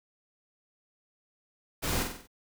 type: noise with echo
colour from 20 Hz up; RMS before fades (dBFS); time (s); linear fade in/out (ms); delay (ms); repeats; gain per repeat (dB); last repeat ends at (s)
pink; -31; 1.82-2.04; 20; 47; 5; -5; 2.275
effects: none